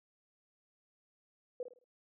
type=tone with echo; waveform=sine; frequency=496.7 Hz; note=B4; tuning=10 cents sharp; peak=-35 dBFS; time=1.6-1.63 s; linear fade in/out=2 ms; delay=53 ms; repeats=4; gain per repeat=-9 dB; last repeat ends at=1.842 s; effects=none